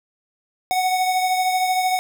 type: beating tone pair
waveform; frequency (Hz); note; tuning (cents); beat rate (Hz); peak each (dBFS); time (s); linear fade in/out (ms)
square; 740 / 753; F#5 / F#5; 0 / +30; 13; -19 / -28; 0.71-1.99; 0
effects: none